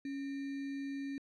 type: tone with sample-and-hold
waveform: sine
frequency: 277.2 Hz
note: C#4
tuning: in tune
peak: -37 dBFS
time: 0.05-1.18 s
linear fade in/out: 2 ms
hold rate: 2100 Hz
effects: low-pass 4000 Hz 12 dB/octave